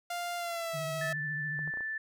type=tone with pitch glide; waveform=sawtooth; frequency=698.5 to 648 Hz; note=F5 to E5; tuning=0 to -30 cents; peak=-30 dBFS; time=0.1-1.13 s; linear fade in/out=5 ms; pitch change=-130 cents; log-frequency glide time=0.37-0.83 s
type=tone with vibrato; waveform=sine; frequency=150.3 Hz; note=D3; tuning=40 cents sharp; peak=-38 dBFS; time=0.73-1.71 s; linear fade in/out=20 ms; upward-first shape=sine; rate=14 Hz; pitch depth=73 cents each way
type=tone; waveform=sine; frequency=1760 Hz; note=A6; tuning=in tune; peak=-33 dBFS; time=1.01-1.98 s; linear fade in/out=5 ms
type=clicks; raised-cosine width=1 ms; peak=-34 dBFS; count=5; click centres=1.591 / 1.676 / 1.739 / 1.773 / 1.807 s
effects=none